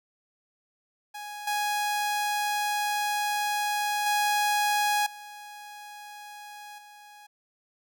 sawtooth tone with level steps, 830.6 Hz, G#5, in tune, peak -33 / -22 / -19 / -38 / -44 dBFS, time 1.14-7.27 s, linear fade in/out 10 ms, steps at 1.47 / 4.06 / 5.06 / 6.78 s, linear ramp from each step 5 ms, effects none

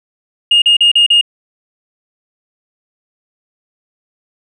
sine tone bursts, 2844 Hz, F7, 31 cents sharp, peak -4 dBFS, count 5, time 0.51-1.212 s, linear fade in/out 5 ms, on 110 ms, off 38 ms, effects tanh soft clip ceiling -3 dBFS

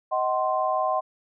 sine chord, C diminished, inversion first, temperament just, 627.9 / 753.5 / 1046.5 Hz, Eb5 / Gb5 / C6, +16 / +31 / 0 cents, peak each -26 dBFS, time 0.11-1.01 s, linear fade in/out 20 ms, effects none

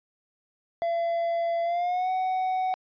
triangle tone with pitch glide, 677 to 746.9 Hz, E5 to F#5, +46 to +16 cents, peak -22 dBFS, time 0.82-2.74 s, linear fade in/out 0 ms, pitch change +170 cents, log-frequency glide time 1.63-2.1 s, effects resampled to 11025 Hz

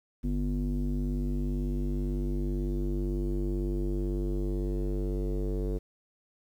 square tone with low-pass filter sweep, 49 Hz, G1, in tune, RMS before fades -30 dBFS, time 0.23-5.79 s, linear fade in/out 20 ms, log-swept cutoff 260 to 420 Hz, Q 4.1, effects 10-bit

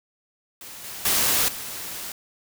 white noise with level steps, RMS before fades -40 / -36 / -21 / -34 dBFS, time 0.61-2.12 s, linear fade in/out 2 ms, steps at 0.84 / 1.05 / 1.48 s, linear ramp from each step 5 ms, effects none

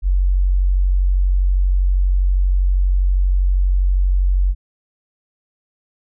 sine tone, 46.25 Hz, F#1, in tune, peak -12 dBFS, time 0.02-4.55 s, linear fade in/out 50 ms, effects none

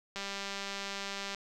click train, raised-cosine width 0.2 ms, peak -21 dBFS, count 236, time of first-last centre 0.16-1.347 s, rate 198 Hz, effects none

